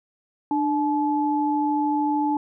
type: tone pair together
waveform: sine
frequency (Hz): 297.8 / 860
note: D4 / A5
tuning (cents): +24 / -40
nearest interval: octave + tritone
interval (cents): 1836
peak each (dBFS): -22 / -23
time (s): 0.51-2.37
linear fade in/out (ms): 2
effects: none